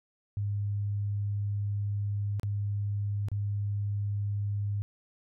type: tone with dropouts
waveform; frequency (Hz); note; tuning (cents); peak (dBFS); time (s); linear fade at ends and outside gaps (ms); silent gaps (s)
sine; 102; G#2; -31; -28; 0.37-4.82; 0; 2.397-2.432 / 3.285-3.316
effects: none